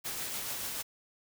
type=noise with tremolo; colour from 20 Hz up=white; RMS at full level=-36 dBFS; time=0.04-0.83 s; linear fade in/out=20 ms; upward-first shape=triangle; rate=6.9 Hz; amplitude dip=30%; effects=none